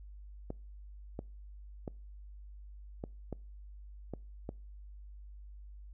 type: clicks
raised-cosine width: 2 ms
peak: -25 dBFS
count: 7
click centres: 0.504 / 1.191 / 1.878 / 3.039 / 3.327 / 4.137 / 4.491 s
effects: noise-tail reverb RT60 0.4 s tail -26 dB re dry + added 50 Hz sine -47 dBFS peak until 5.93 s